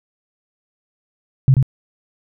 sine tone with echo, 132.8 Hz, C3, 26 cents sharp, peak -7 dBFS, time 1.48-1.54 s, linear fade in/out 0 ms, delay 87 ms, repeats 1, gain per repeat -3 dB, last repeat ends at 1.627 s, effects none

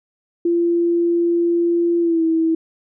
sine tone with pitch glide, 342.2 to 325.2 Hz, F4 to E4, -35 to -23 cents, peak -14 dBFS, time 0.45-2.55 s, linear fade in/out 5 ms, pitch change -88 cents, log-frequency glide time 2-2.23 s, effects none

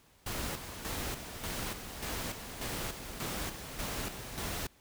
pink noise with tremolo, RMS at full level -37 dBFS, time 0.26-4.67 s, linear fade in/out 5 ms, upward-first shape square, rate 1.7 Hz, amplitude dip 55%, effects pink hiss -64 dBFS RMS until 4.8 s

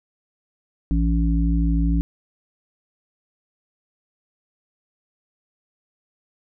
harmonic tone, 56.4 Hz, A1, 44 cents sharp, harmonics 1 / 3 / 5, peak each -18 / -23 / -25 dBFS, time 0.91-2.01 s, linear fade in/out 0 ms, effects none

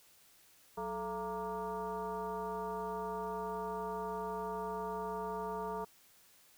sine tone with frequency modulation, 681 Hz, F5, 44 cents flat, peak -36 dBFS, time 0.77-5.85 s, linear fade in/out 10 ms, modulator 247 Hz, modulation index 1.8, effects white hiss -64 dBFS RMS until 6.57 s

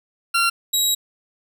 20% pulse tone pair in turn, 1374 / 3846 Hz, F6 / B7, -29 / -47 cents, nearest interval octave + tritone, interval 1782 cents, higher second, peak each -11 dBFS, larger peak neither, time 0.34-0.5 / 0.73-0.95 s, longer second, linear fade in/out 10 ms, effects none

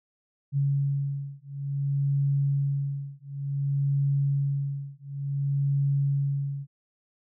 sine beating tone pair, 139.6 / 140.16 Hz, C#3 / C#3, +13 / +19 cents, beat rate 0.56 Hz, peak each -27 dBFS, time 0.52-6.67 s, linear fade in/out 50 ms, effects none

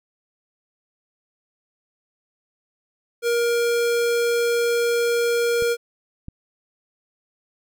square tone, 471.7 Hz, A#4, 20 cents sharp, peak -19 dBFS, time 3.22-5.77 s, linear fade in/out 50 ms
clicks, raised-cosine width 5 ms, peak -24 / -22 dBFS, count 2, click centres 5.623 / 6.284 s
effects none

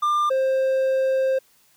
triangle tone pair in turn, 1196 / 528.5 Hz, D6 / C5, +31 / +17 cents, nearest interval octave + major second, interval 1414 cents, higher first, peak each -16 / -16 dBFS, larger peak neither, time 0.02-0.3 / 0.3-1.39 s, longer second, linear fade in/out 10 ms, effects white hiss -59 dBFS RMS until 1.76 s

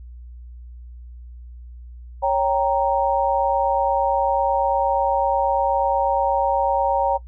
sine chord, G diminished, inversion second, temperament equal, 554.4 / 784 / 932.3 Hz, Db5 / G5 / Bb5, 0 / 0 / 0 cents, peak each -21 dBFS, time 2.22-7.18 s, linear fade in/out 20 ms, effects noise-tail reverb RT60 0.1 s tail -19 dB re dry + added 60 Hz sine -36 dBFS peak until 7.27 s

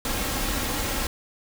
pink noise with comb filter, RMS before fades -27 dBFS, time 0.05-1.07 s, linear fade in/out 2 ms, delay 3.7 ms, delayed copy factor +0.5, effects none

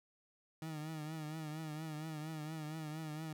30% pulse tone with vibrato, 155.56 Hz, D#3, in tune, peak -39 dBFS, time 0.62-3.33 s, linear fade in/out 2 ms, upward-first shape triangle, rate 4.3 Hz, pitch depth 72 cents each way, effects none

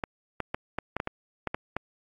clicks, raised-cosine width 0.5 ms, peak -14 dBFS, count 10, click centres 0.038 / 0.403 / 0.545 / 0.786 / 0.966 / 1.001 / 1.074 / 1.473 / 1.545 / 1.766 s, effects AAC 48 kbps

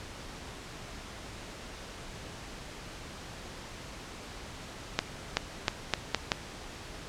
accelerating click train, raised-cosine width 0.2 ms, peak -7 dBFS, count 6, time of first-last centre 4.99-6.318 s, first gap 380 ms, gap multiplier 0.82, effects pink hiss -44 dBFS RMS until 7.08 s + low-pass 7000 Hz 12 dB/octave

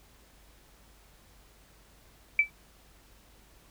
sine tone with exponential decay, 2318 Hz, D7, 23 cents flat, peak -15 dBFS, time 2.39-2.5 s, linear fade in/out 2 ms, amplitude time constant 22 ms, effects added 50 Hz sine -60 dBFS peak until 3.7 s + pink hiss -60 dBFS RMS until 3.7 s

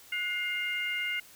sine tone cluster, 1468 / 2116 / 2825 Hz, F#6 / C7 / F7, -14 / +19 / +19 cents, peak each -38 / -31 / -36 dBFS, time 0.12-1.2 s, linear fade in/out 5 ms, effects white hiss -54 dBFS RMS until 1.35 s

